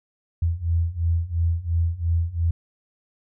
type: beating tone pair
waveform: sine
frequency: 82.41 / 85.31 Hz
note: E2 / F2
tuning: 0 / -40 cents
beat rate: 2.9 Hz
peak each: -24 / -22 dBFS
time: 0.42-2.51 s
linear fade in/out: 5 ms
effects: none